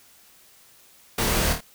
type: noise with echo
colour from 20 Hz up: pink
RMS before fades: -24 dBFS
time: 1.18-1.53 s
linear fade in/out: 5 ms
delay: 26 ms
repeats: 3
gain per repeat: -5 dB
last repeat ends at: 1.608 s
effects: white hiss -54 dBFS RMS until 1.74 s